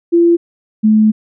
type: tone pair in turn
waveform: sine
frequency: 341 / 215.9 Hz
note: F4 / A3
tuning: -41 / -33 cents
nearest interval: minor sixth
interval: 792 cents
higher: first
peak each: -6 dBFS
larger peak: neither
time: 0.12-0.37 / 0.83-1.12 s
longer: second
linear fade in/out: 20 ms
effects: none